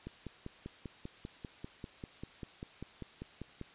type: click train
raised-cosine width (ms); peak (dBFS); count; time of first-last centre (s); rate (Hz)
3; -29; 19; 0.07-3.613; 5.08
effects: white hiss -57 dBFS RMS until 3.74 s + resampled to 8000 Hz